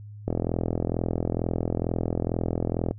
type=click train; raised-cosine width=2 ms; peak=-12 dBFS; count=112; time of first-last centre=0.28-2.91 s; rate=42.2 Hz; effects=noise-tail reverb RT60 0.1 s tail -26 dB re dry + added 104 Hz sine -39 dBFS peak until 2.98 s